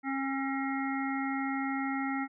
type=harmonic tone with a mistuned harmonic; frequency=271.3 Hz; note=C#4; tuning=37 cents flat; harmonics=1 / 3 / 5 / 7 / 8; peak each=-32 / -37 / -39 / -40 / -41 dBFS; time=0.03-2.28 s; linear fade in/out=50 ms; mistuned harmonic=8; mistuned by=-25 cents; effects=none